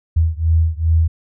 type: beating tone pair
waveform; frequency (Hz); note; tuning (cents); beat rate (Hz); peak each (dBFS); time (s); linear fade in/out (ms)
sine; 80.3 / 82.8; E2 / E2; -45 / +8; 2.5; -15 / -16; 0.16-1.08; 10
effects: none

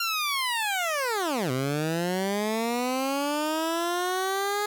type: linear two-way sweep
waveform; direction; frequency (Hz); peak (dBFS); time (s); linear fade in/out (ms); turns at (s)
15% pulse; down then up; 1396.9 to 125.5 to 417.9; -19; 0-4.66; 5; 1.51
effects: none

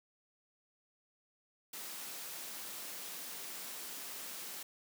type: high-pass noise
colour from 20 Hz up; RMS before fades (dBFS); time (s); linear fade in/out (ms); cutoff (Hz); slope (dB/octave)
white; -45; 1.73-4.63; 5; 170; 24
effects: none

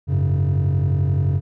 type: chord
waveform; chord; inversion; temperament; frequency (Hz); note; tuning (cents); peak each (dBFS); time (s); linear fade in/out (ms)
triangle; F# suspended second; none; just; 92.5 / 104.06 / 138.75; F#2 / G#2 / C#3; 0 / +4 / +2; -16 / -22 / -16; 0.07-1.41; 50
effects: tanh soft clip ceiling -11 dBFS

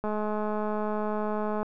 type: click train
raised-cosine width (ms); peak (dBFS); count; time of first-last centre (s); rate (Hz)
1; -18; 338; 0.04-1.63; 212
effects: none

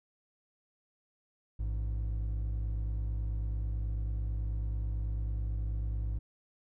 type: tone pair together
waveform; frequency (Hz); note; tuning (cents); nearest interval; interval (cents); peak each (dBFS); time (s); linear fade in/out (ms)
triangle; 55.36 / 104.5; A1 / G#2; +11 / +11; major seventh; 1100; -29 / -36; 1.59-6.19; 10
effects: tanh soft clip ceiling -23 dBFS

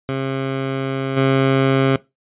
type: tone with level steps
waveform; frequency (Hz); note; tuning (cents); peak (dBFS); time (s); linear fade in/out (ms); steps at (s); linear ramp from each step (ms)
15% pulse; 134.5; C3; +48; -14 / -7; 0.09-1.96; 0; 1.16; 20
effects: noise-tail reverb RT60 0.2 s tail -19 dB re dry + resampled to 8000 Hz

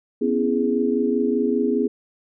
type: chord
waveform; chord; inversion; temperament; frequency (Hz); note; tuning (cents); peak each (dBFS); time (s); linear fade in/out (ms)
sine; C# minor seventh; third; equal with one note detuned; 246.9 / 271.9 / 329.6 / 415.3; B3 / C#4 / E4 / G#4; 0 / -33 / 0 / 0; -22 / -25 / -26 / -22; 0.21-1.88; 10
effects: none

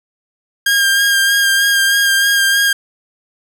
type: tone with vibrato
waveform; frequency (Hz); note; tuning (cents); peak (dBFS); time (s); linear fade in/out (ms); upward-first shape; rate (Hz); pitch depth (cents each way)
sawtooth; 1610; G6; +46; -7; 0.66-2.73; 5; sine; 3.2; 20
effects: none

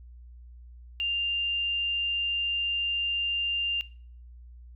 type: tone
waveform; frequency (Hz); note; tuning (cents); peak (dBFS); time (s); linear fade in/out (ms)
sine; 2794; F7; 0; -26; 1-3.81; 0
effects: noise-tail reverb RT60 0.5 s tail -20 dB re dry + added 60 Hz sine -45 dBFS peak until 4.75 s

